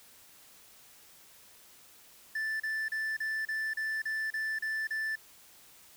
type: tone bursts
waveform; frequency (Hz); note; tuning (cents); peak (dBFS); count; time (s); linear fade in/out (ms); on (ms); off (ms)
triangle; 1761; A6; +1; -29; 10; 2.35-5.156; 5; 250; 34
effects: white hiss -57 dBFS RMS until 5.96 s